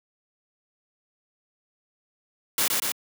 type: noise with echo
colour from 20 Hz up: white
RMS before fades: -23 dBFS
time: 2.58-2.68 s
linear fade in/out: 2 ms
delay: 120 ms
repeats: 2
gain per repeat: -2 dB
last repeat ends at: 2.92 s
effects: high-pass 200 Hz 12 dB/octave